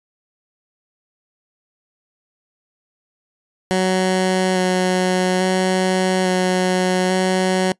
15% pulse tone with vibrato, 185 Hz, F#3, in tune, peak -9 dBFS, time 3.71-7.72 s, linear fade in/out 0 ms, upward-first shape square, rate 0.59 Hz, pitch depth 11 cents each way, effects noise-tail reverb RT60 0.1 s tail -23 dB re dry + resampled to 24000 Hz

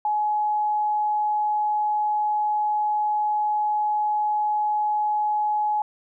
sine tone, 844 Hz, G#5, 28 cents sharp, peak -20 dBFS, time 0.05-5.82 s, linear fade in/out 2 ms, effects none

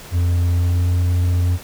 triangle tone with pitch glide, 87.31 to 88.63 Hz, F2 to F2, 0 to +26 cents, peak -12 dBFS, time 0.11-1.59 s, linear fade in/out 50 ms, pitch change +26 cents, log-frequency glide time 0.52-0.9 s, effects pink hiss -38 dBFS RMS until 1.63 s

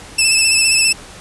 15% pulse tone with vibrato, 2637 Hz, E7, in tune, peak -3 dBFS, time 0.18-0.93 s, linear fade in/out 10 ms, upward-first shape sine, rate 15 Hz, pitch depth 34 cents each way, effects pink hiss -36 dBFS RMS until 1.2 s + resampled to 24000 Hz

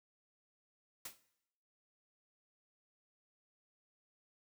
white noise with exponential decay, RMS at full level -41 dBFS, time 1.05-1.2 s, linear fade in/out 5 ms, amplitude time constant 31 ms, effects noise-tail reverb RT60 0.8 s tail -17 dB re dry

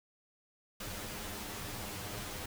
pink noise with comb filter, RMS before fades -42 dBFS, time 0.8-2.46 s, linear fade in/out 5 ms, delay 9.7 ms, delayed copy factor +0.7, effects none

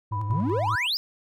triangle tone with vibrato, 105.4 Hz, G#2, 26 cents sharp, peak -25 dBFS, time 0.11-0.76 s, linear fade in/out 10 ms, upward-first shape sine, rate 12 Hz, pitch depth 86 cents each way
sine tone with tremolo, 987.8 Hz, B5, in tune, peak -29 dBFS, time 0.12-0.87 s, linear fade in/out 5 ms, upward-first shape square, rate 5.3 Hz, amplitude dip 55%
triangle exponential sweep, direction up, 105.8 to 5240 Hz, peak -22 dBFS, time 0.3-0.97 s, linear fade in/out 0 ms
effects none

